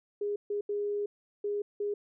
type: tone bursts at uneven times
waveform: sine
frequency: 410.8 Hz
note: G#4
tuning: 19 cents flat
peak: -29 dBFS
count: 5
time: 0.21-0.36 / 0.5-0.61 / 0.69-1.06 / 1.44-1.62 / 1.8-1.94 s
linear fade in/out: 5 ms
effects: none